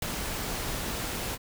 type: noise with ADSR envelope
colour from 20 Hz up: pink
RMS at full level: -27 dBFS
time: 0.02-1.38 s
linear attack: 5 ms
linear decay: 6 ms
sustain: -6 dB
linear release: 43 ms
effects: none